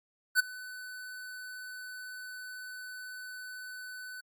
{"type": "tone with ADSR envelope", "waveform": "square", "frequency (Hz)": 1503, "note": "F#6", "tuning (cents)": 27, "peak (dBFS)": -20, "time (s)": [0.35, 4.21], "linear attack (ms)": 45, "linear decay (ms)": 13, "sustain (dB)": -22, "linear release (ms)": 10, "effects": ["Opus 48 kbps"]}